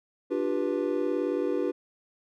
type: chord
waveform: triangle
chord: G dominant seventh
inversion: second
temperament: just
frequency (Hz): 294 / 352.8 / 392 / 490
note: D4 / F4 / G4 / B4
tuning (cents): +2 / +18 / 0 / -14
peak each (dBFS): -29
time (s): 0.3-1.72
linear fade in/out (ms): 20
effects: none